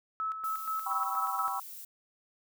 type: tone with tremolo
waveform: sine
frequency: 1300 Hz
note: E6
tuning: 24 cents flat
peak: -30 dBFS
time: 0.2-1.48 s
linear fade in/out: 0 ms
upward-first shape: square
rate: 4.2 Hz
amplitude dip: 55%
type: noise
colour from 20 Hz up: violet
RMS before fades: -45 dBFS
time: 0.44-1.85 s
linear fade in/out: 5 ms
type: chord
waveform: sine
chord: C# half-diminished seventh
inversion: second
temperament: equal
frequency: 784 / 987.8 / 1108.7 / 1318.5 Hz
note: G5 / B5 / C#6 / E6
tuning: 0 / 0 / 0 / 0 cents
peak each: -37 dBFS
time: 0.86-1.6 s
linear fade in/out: 5 ms
effects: none